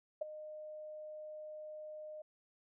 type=tone with ADSR envelope; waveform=sine; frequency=613 Hz; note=D#5; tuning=26 cents flat; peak=-31 dBFS; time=0.21-2.22 s; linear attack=9 ms; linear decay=12 ms; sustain=-14 dB; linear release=6 ms; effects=none